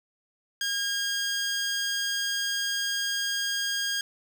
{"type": "tone", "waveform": "15% pulse", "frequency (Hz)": 1620, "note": "G#6", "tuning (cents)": -43, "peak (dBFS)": -20, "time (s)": [0.61, 4.01], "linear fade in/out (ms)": 2, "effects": []}